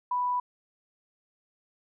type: tone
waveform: sine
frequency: 987.8 Hz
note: B5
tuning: in tune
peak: -25 dBFS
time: 0.11-0.4 s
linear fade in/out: 5 ms
effects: none